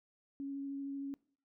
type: tone with vibrato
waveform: sine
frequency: 277.2 Hz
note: C#4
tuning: in tune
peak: -38 dBFS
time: 0.4-1.14 s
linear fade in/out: 0 ms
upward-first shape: triangle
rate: 13 Hz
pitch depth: 13 cents each way
effects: noise-tail reverb RT60 0.5 s tail -22 dB re dry